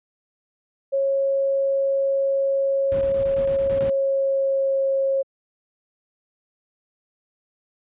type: tone with pitch glide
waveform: sine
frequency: 547 to 542 Hz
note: C#5 to C#5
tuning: -23 to -39 cents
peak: -18 dBFS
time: 0.92-5.23 s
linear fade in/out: 20 ms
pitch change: -16 cents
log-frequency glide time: 3.65-4.83 s
type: noise bursts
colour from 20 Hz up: brown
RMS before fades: -30 dBFS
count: 9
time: 2.92-3.898 s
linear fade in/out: 0 ms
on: 90 ms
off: 21 ms
effects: high-pass 60 Hz 12 dB/octave + resampled to 8000 Hz